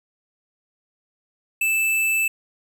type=tone; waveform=square; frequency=2637 Hz; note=E7; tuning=in tune; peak=-19 dBFS; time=1.61-2.28 s; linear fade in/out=5 ms; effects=none